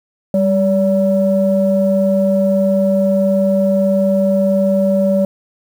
sine tone pair together, 196.82 / 572 Hz, G3 / D5, +7 / -46 cents, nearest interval octave + tritone, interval 1847 cents, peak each -13 dBFS, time 0.34-5.25 s, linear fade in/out 2 ms, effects tanh soft clip ceiling -3 dBFS + 7-bit

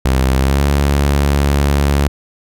sawtooth tone with pitch glide, 65.41 to 70.92 Hz, C2 to C#2, 0 to +40 cents, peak -7 dBFS, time 0.05-2.08 s, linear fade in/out 5 ms, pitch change +140 cents, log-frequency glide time 0.35-0.64 s, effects none

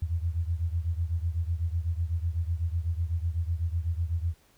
sine beating tone pair, 81.6 / 89.6 Hz, E2 / F2, -17 / +45 cents, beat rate 8 Hz, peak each -28 / -31 dBFS, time 0.02-4.34 s, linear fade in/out 5 ms, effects pink hiss -63 dBFS RMS until 4.57 s

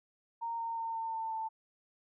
sine tone with pitch steps, 925 / 917.5 / 910.2 / 902.8 / 895.6 / 888.3 Hz, A#5 / A#5 / A#5 / A5 / A5 / A5, -14 / -28 / -42 / +44 / +30 / +16 cents, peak -34 dBFS, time 0.41-1.49 s, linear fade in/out 20 ms, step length 180 ms, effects none

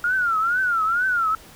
sine tone with vibrato, 1400 Hz, F6, 4 cents sharp, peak -18 dBFS, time 0.04-1.35 s, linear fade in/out 2 ms, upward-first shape triangle, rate 2.2 Hz, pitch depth 180 cents each way, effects pink hiss -46 dBFS RMS until 1.55 s

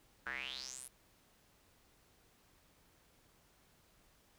square tone with band-pass filter sweep, 64.9 Hz, C2, 13 cents flat, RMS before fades -45 dBFS, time 0.26-0.88 s, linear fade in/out 5 ms, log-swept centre 1500 to 11000 Hz, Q 7.3, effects pink hiss -69 dBFS RMS until 4.38 s

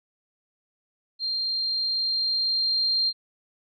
sine tone with level ramp, 4186 Hz, C8, in tune, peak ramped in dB -25 to -20 dBFS, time 1.19-3.13 s, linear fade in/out 50 ms, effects none

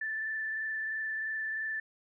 sine tone with frequency modulation, 1760 Hz, A6, in tune, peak -32 dBFS, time 0.01-1.8 s, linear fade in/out 5 ms, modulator 23 Hz, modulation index 0.98, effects none

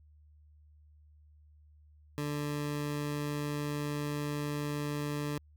20% pulse tone, 146.83 Hz, D3, in tune, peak -28 dBFS, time 2.18-5.38 s, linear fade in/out 0 ms, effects added 75 Hz sine -57 dBFS peak until 5.56 s

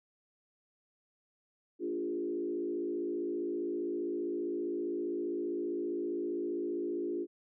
sine tone with frequency modulation, 349.2 Hz, F4, in tune, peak -32 dBFS, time 1.79-7.27 s, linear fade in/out 50 ms, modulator 55.2 Hz, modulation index 1.1, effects none

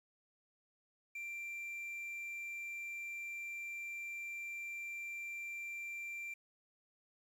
triangle tone with quantisation, 2360 Hz, D7, 8 cents sharp, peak -40 dBFS, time 1.15-6.34 s, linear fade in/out 5 ms, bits 11, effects none

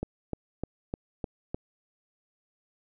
click train, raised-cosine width 2 ms, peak -18 dBFS, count 6, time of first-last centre 0.03-1.545 s, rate 3.3 Hz, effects none

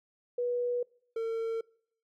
sine / triangle tone pair in turn, 487.1 / 453.5 Hz, B4 / A#4, -24 / -48 cents, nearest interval minor second, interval 124 cents, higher first, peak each -28 dBFS, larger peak neither, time 0.38-0.83 / 1.16-1.61 s, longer neither, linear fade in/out 5 ms, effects noise-tail reverb RT60 0.6 s tail -24 dB re dry

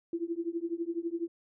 sine tone with tremolo, 337.4 Hz, E4, 40 cents sharp, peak -27 dBFS, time 0.13-1.28 s, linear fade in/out 2 ms, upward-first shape triangle, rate 12 Hz, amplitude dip 100%, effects none

